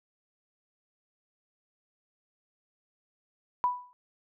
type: tone with exponential decay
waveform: sine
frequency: 987.8 Hz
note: B5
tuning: in tune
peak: -20 dBFS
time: 3.64-3.93 s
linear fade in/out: 0 ms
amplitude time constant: 62 ms
effects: none